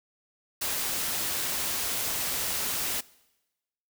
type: noise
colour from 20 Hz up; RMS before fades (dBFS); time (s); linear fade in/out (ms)
white; -30; 0.61-3.01; 10
effects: noise-tail reverb RT60 1.0 s tail -22 dB re dry